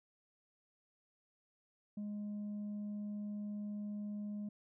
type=tone with tanh clipping; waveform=sine; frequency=207.3 Hz; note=G#3; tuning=3 cents flat; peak=-40 dBFS; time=1.97-4.49 s; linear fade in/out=5 ms; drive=2 dB; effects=none